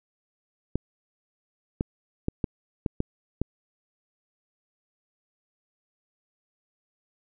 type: clicks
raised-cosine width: 3 ms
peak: -12 dBFS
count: 7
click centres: 0.756 / 1.809 / 2.284 / 2.442 / 2.862 / 3.004 / 3.416 s
effects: none